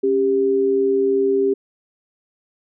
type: tone pair together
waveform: sine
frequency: 273.3 / 396.1 Hz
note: C#4 / G4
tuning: -24 / +18 cents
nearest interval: tritone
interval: 642 cents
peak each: -23 / -15 dBFS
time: 0.03-1.54 s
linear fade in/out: 10 ms
effects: none